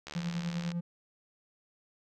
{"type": "click train", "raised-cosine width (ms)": 0.2, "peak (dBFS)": -24, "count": 49, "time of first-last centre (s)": [0.07, 0.718], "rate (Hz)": 74.1}
{"type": "tone with tremolo", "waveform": "triangle", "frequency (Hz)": 172.4, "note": "F3", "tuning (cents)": -22, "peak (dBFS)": -28, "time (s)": [0.15, 0.81], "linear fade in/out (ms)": 10, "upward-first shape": "sine", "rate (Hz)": 10, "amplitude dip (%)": 55}
{"effects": []}